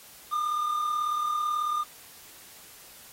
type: tone pair together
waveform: triangle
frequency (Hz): 1206.3 / 1244.5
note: D6 / D#6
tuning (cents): +46 / 0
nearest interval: minor second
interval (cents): 54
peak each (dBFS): -24 / -34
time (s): 0.31-1.84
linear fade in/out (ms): 20
effects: white hiss -50 dBFS RMS until 3.12 s + AAC 48 kbps